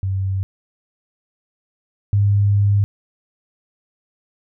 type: tone pair in turn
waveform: sine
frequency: 96 / 101.33 Hz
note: G2 / G#2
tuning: -36 / -42 cents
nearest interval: minor second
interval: 94 cents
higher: second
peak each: -18 / -12 dBFS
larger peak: second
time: 0.03-0.43 / 2.13-2.84 s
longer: second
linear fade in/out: 0 ms
effects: none